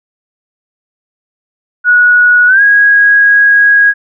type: tone with pitch glide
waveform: sine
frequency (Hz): 1461 to 1649.4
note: F#6 to G#6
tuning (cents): -22 to -12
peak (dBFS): -3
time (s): 1.84-3.94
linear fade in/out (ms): 50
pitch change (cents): +210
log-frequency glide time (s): 2.47-2.62
effects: none